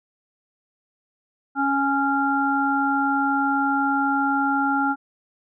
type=harmonic tone; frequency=277.2 Hz; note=C#4; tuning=in tune; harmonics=1 / 3 / 5; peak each=-23 / -23 / -23 dBFS; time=1.55-4.96 s; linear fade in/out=50 ms; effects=none